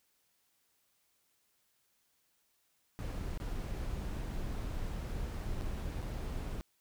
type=noise with dropouts; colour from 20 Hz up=brown; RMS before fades=-38 dBFS; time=2.99-6.61 s; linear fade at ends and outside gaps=0 ms; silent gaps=3.375-3.401 / 5.611-5.617 / 6.022-6.027 s; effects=white hiss -75 dBFS RMS until 6.8 s